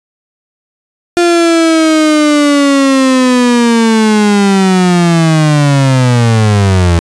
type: linear sweep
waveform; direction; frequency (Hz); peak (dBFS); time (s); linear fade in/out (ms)
35% pulse; down; 349.2 to 82.8; -4; 1.17-6.99; 0
effects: resampled to 22050 Hz